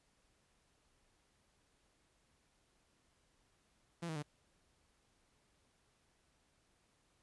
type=tone with pitch steps; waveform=sawtooth; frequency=170 / 158.62 / 147.99 Hz; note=F3 / D#3 / D3; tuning=-46 / +34 / +14 cents; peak=-36 dBFS; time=4.02-4.227 s; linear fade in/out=10 ms; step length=69 ms; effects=pink hiss -75 dBFS RMS until 7.22 s + resampled to 24000 Hz